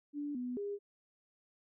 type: tone with pitch steps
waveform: sine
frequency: 290.9 / 247.9 / 405.9 Hz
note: D4 / B3 / G#4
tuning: -16 / +7 / -40 cents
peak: -36 dBFS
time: 0.13-0.79 s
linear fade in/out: 50 ms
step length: 220 ms
effects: none